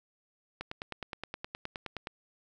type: click train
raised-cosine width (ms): 0.3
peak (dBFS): -21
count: 15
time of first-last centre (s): 0.61-2.071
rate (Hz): 9.58
effects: none